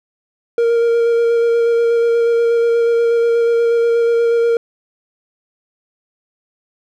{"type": "tone with vibrato", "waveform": "triangle", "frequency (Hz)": 466.2, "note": "A#4", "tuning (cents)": 0, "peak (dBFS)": -9, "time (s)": [0.58, 4.57], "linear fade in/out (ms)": 2, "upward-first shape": "square", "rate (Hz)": 8.3, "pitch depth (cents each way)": 10, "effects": []}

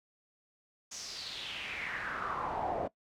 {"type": "noise with band-pass filter sweep", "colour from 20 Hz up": "brown", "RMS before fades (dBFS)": -38, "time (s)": [0.91, 2.88], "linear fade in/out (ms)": 10, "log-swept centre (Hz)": [6400, 600], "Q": 4.6, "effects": ["noise-tail reverb RT60 0.1 s tail -20 dB re dry"]}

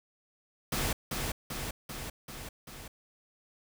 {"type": "noise with echo", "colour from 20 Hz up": "pink", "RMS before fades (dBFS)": -31, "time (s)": [0.72, 0.93], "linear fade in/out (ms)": 5, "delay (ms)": 390, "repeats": 5, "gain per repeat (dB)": -3, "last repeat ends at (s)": 2.88, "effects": []}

